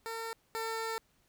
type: tone pair in turn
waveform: 15% pulse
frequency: 453.5 / 449.6 Hz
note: A#4 / A4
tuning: -48 / +37 cents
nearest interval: unison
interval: 15 cents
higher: first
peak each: -31 / -28 dBFS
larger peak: second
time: 0.06-0.33 / 0.55-0.98 s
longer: second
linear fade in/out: 0 ms
effects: pink hiss -71 dBFS RMS until 1.28 s